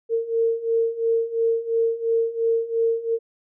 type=beating tone pair; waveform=sine; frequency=455.6 / 458.5 Hz; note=A#4 / A#4; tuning=-40 / -29 cents; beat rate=2.9 Hz; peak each=-24 / -21 dBFS; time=0.09-3.19 s; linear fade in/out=50 ms; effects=none